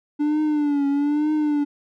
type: tone with vibrato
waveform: triangle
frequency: 293 Hz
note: D4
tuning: 4 cents flat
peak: -16 dBFS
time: 0.19-1.65 s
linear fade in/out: 20 ms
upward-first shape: triangle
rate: 1.1 Hz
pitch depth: 87 cents each way
effects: none